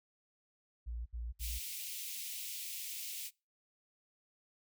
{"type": "tone bursts", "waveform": "sine", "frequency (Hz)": 58.27, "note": "A#1", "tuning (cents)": 0, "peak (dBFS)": -38, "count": 3, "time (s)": [0.86, 1.594], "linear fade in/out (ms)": 20, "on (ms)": 200, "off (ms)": 67}
{"type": "high-pass noise", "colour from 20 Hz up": "white", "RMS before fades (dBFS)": -43, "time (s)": [1.39, 3.31], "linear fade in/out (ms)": 50, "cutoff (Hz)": 2200, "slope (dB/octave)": 48}
{"effects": ["noise-tail reverb RT60 0.3 s tail -26 dB re dry"]}